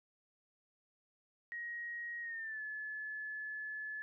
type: tone with pitch glide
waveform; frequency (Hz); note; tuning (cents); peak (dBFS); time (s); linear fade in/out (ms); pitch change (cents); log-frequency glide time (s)
sine; 1888 to 1721.3; A#6 to A6; +22 to -38; -40; 1.52-4.02; 0; -160; 2.21-2.62
effects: none